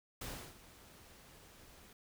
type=noise with ADSR envelope; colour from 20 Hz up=pink; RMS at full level=-43 dBFS; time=0.21-1.93 s; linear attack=6 ms; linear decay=320 ms; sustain=-16 dB; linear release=3 ms; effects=none